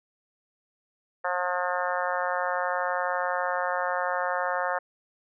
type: harmonic tone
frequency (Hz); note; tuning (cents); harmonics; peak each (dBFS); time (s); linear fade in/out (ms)
179.4; F3; +47; 3 / 4 / 5 / 6 / 7 / 8 / 9 / 10; -31 / -32 / -33 / -34 / -34 / -35 / -36 / -36; 1.24-4.79; 10
effects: none